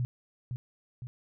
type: tone with echo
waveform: sine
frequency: 123.47 Hz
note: B2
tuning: in tune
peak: -27 dBFS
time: 0-0.05 s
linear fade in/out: 0 ms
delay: 510 ms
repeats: 2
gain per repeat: -5 dB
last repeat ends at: 1.07 s
effects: none